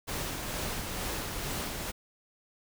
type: noise with tremolo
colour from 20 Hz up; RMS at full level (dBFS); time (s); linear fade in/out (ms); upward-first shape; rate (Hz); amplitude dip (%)
pink; -34; 0.07-1.92; 20; sine; 2.2; 30
effects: none